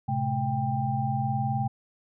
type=tone cluster; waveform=sine; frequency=110.9 / 130.5 / 214.5 / 792 Hz; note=A2 / C3 / A3 / G5; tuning=+14 / -4 / -44 / +18 cents; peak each=-33 / -28 / -33 / -29 dBFS; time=0.08-1.68 s; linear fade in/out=10 ms; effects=none